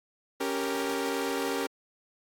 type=chord; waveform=sawtooth; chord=G diminished; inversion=second; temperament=equal; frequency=277.2 / 392 / 466.2 Hz; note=Db4 / G4 / Bb4; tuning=0 / 0 / 0 cents; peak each=-29 dBFS; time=0.4-1.67 s; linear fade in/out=10 ms; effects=AAC 64 kbps